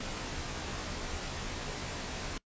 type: noise with comb filter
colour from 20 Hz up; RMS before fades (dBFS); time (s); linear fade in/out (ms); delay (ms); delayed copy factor
pink; -38; 0-2.38; 5; 18; -0.9
effects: noise-tail reverb RT60 0.1 s tail -23 dB re dry + resampled to 16000 Hz